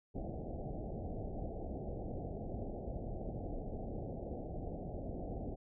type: low-pass noise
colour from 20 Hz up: pink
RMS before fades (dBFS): -42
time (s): 0.14-5.56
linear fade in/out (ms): 20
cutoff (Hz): 770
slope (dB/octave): 96
effects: none